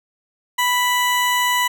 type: tone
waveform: 20% pulse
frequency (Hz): 987.8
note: B5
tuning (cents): 0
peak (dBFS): -11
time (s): 0.58-1.68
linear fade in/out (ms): 10
effects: none